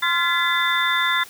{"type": "tone cluster", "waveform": "sine", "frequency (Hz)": [1036, 1383, 1715, 2017, 3561], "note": ["C6", "F6", "A6", "B6", "A7"], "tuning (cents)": [-17, -17, -45, 36, 20], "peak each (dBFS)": -24, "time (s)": [0.02, 1.24], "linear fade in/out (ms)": 10, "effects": ["white hiss -43 dBFS RMS until 1.29 s"]}